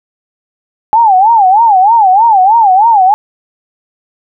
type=tone with vibrato; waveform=sine; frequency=830.6 Hz; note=G#5; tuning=in tune; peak=-3 dBFS; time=0.93-3.14 s; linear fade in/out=0 ms; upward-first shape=sine; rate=3.2 Hz; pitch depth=210 cents each way; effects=none